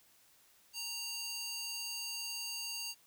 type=tone with high-pass filter; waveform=square; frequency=927 Hz; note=A#5; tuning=10 cents flat; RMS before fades=-41 dBFS; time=0.73-2.95 s; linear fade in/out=50 ms; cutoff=4000 Hz; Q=1.7; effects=white hiss -66 dBFS RMS until 3.06 s